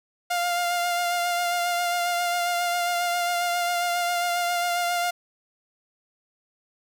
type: tone with vibrato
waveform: sawtooth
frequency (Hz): 701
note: F5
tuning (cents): +6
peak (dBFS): -19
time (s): 0.3-5.11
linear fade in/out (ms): 10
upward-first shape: sine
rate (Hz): 7.4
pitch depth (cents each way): 20
effects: 9-bit